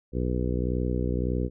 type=harmonic tone; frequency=61.74 Hz; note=B1; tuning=in tune; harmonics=1 / 2 / 3 / 4 / 5 / 6 / 7 / 8; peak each=-28 / -31 / -33 / -34 / -35 / -36 / -36 / -37 dBFS; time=0.12-1.5 s; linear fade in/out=50 ms; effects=none